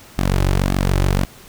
sawtooth tone with flanger, 46.96 Hz, F#1, 26 cents sharp, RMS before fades -17 dBFS, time 0.18-1.25 s, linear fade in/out 0 ms, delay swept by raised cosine 2 to 4.4 ms, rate 1.8 Hz, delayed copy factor -0.65, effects pink hiss -43 dBFS RMS until 1.48 s

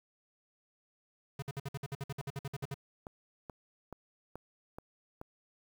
square tone bursts, 138.59 Hz, C#3, in tune, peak -36 dBFS, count 16, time 1.39-2.743 s, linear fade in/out 5 ms, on 33 ms, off 55 ms
click train, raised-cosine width 1 ms, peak -29 dBFS, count 8, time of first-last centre 2.21-5.214 s, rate 2.33 Hz
effects 9-bit

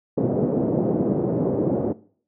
white band-pass noise, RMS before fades -22 dBFS, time 0.17-1.93 s, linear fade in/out 10 ms, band 120 to 480 Hz, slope 24 dB/octave, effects noise-tail reverb RT60 0.5 s tail -20 dB re dry

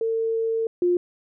sine tone pair in turn, 451.4 / 354 Hz, A4 / F4, +44 / +23 cents, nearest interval major third, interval 421 cents, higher first, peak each -21 / -17 dBFS, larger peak second, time 0.01-0.67 / 0.82-0.97 s, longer first, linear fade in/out 2 ms, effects none

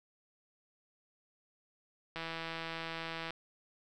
click train, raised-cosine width 0.3 ms, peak -24 dBFS, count 189, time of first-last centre 2.16-3.306 s, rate 164 Hz, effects none

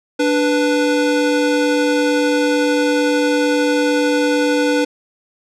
square tone pair together, 293.7 / 493.2 Hz, D4 / B4, 0 / -2 cents, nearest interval major sixth, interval 898 cents, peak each -17 dBFS, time 0.19-4.85 s, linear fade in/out 10 ms, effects low-pass 7000 Hz 12 dB/octave

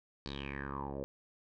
10% pulse tone with low-pass filter sweep, 69.3 Hz, C#2, in tune, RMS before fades -41 dBFS, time 0.26-1.04 s, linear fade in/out 0 ms, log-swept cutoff 4500 to 510 Hz, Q 7, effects none

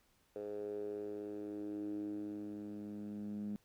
10% pulse tone with band-pass filter sweep, 103.7 Hz, G#2, 2 cents flat, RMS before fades -43 dBFS, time 0.36-3.56 s, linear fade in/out 0 ms, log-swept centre 460 to 210 Hz, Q 5.9, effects pink hiss -73 dBFS RMS until 3.64 s

